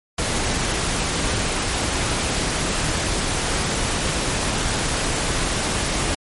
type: noise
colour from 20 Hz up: pink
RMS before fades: -22 dBFS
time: 0.18-6.15 s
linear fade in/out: 5 ms
effects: MP3 48 kbps